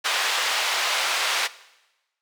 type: band-pass noise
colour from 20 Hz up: white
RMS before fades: -24 dBFS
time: 0.04-1.48 s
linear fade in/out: 20 ms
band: 630 to 3800 Hz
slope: 12 dB/octave
effects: noise-tail reverb RT60 1.0 s tail -18 dB re dry + high-pass 400 Hz 12 dB/octave